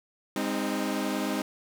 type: chord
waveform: sawtooth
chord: Ab major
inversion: none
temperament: equal with one note detuned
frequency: 203.4 / 261.6 / 311.1 Hz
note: Ab3 / C4 / Eb4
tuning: -36 / 0 / 0 cents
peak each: -28 dBFS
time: 0.36-1.42 s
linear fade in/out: 2 ms
effects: none